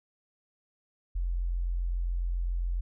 sine tone, 43.65 Hz, F1, in tune, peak -27 dBFS, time 1.15-2.81 s, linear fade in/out 10 ms, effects none

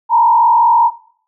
sine tone with frequency modulation, 934 Hz, A#5, 3 cents sharp, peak -7 dBFS, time 0.09-0.91 s, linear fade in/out 50 ms, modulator 45 Hz, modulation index 0.92, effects noise-tail reverb RT60 0.6 s tail -18 dB re dry

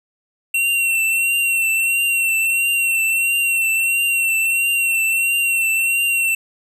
square tone with vibrato, 2722 Hz, F7, 45 cents flat, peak -16 dBFS, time 0.54-6.35 s, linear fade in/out 5 ms, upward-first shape triangle, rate 1.5 Hz, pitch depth 40 cents each way, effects none

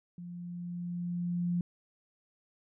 sine tone with level ramp, 174.9 Hz, F3, 3 cents sharp, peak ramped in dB -41 to -27 dBFS, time 0.18-1.61 s, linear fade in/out 2 ms, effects none

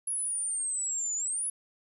sine exponential two-way sweep, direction down then up, 10590 to 6900 to 10590 Hz, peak -29 dBFS, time 0.07-1.5 s, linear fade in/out 5 ms, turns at 1.16 s, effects none

